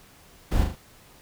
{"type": "noise with echo", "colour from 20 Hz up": "brown", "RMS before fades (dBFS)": -23, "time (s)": [0.51, 0.64], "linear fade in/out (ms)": 10, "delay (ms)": 39, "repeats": 3, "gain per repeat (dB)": -5, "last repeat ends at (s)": 0.757, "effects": ["pink hiss -53 dBFS RMS until 1.21 s"]}